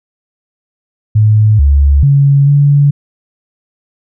sine tone with pitch steps, 107.4 / 70.6 / 140.2 / 143.1 Hz, A2 / C#2 / C#3 / D3, -41 / +32 / +20 / -45 cents, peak -4 dBFS, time 1.15-2.91 s, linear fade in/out 10 ms, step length 440 ms, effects none

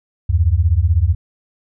sine beating tone pair, 75.9 / 91.9 Hz, D#2 / F#2, -42 / -11 cents, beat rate 16 Hz, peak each -14 dBFS, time 0.29-1.15 s, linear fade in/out 10 ms, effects none

